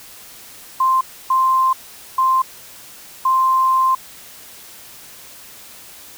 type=tone bursts at uneven times; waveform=sine; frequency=1046.5 Hz; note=C6; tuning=in tune; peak=-12 dBFS; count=4; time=0.8-1.01 / 1.3-1.73 / 2.18-2.42 / 3.25-3.95 s; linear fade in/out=5 ms; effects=white hiss -40 dBFS RMS until 6.17 s